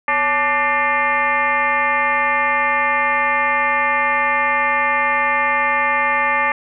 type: tone with frequency modulation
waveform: sine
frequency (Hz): 1483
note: F#6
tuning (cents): +4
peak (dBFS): -14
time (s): 0.08-6.52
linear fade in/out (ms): 2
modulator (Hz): 308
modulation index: 2.6
effects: none

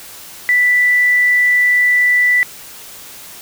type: tone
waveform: sine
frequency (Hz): 1975.5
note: B6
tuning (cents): 0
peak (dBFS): -9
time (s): 0.49-2.43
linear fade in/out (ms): 0
effects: white hiss -35 dBFS RMS until 3.41 s

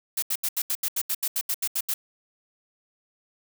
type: noise bursts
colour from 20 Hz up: blue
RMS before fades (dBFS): -26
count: 14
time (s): 0.17-1.94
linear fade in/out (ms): 5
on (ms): 54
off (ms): 78
effects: none

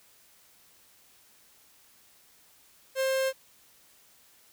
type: tone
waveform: 45% pulse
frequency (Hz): 530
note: C5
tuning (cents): +22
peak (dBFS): -25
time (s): 2.95-3.33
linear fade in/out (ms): 50
effects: white hiss -60 dBFS RMS until 4.52 s

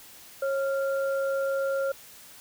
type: tone pair together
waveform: sine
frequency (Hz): 545 / 1388.5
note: C#5 / F6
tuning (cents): -29 / -10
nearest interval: octave + major third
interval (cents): 1619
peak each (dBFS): -25 / -34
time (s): 0.42-1.92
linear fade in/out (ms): 5
effects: white hiss -49 dBFS RMS until 2.4 s

